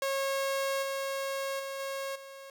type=tone with level steps; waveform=sawtooth; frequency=545 Hz; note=C#5; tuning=29 cents flat; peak=-25 / -28 / -32 / -30 / -41 dBFS; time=0.02-2.5 s; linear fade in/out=2 ms; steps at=0.82 / 1.59 / 1.79 / 2.15 s; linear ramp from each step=10 ms; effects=none